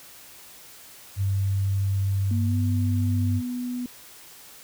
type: tone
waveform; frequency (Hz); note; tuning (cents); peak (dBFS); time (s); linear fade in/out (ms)
sine; 98; G2; 0; -21; 1.16-3.42; 50
type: tone with pitch glide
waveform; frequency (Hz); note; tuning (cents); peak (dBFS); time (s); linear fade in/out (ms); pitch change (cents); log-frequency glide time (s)
sine; 234 to 246.9; A#3 to B3; +7 to 0; -27; 2.31-3.86; 2; +93; 2.46-2.55
effects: white hiss -47 dBFS RMS until 4.63 s